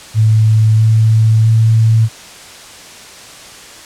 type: tone with pitch steps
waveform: sine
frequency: 109.5 / 110.71 / 111.93 Hz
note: A2 / A2 / A2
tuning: -8 / +11 / +30 cents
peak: -6 dBFS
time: 0.14-2.09 s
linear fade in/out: 50 ms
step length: 650 ms
effects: white hiss -34 dBFS RMS until 3.85 s + low-pass 8000 Hz 12 dB/octave